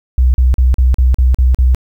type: tone bursts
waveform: sine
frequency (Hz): 63.1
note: B1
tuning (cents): +38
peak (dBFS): -6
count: 8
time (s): 0.18-1.747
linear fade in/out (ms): 0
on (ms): 160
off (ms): 41
effects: 8-bit